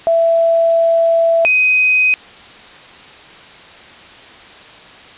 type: tone pair in turn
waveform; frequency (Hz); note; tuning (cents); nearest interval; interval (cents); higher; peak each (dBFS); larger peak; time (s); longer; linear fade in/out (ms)
sine; 665 / 2511; E5 / D#7; +15 / +15; octave + major seventh; 2300; second; -9; neither; 0.07-1.45 / 1.45-2.14; first; 0
effects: white hiss -38 dBFS RMS until 5.17 s + resampled to 8000 Hz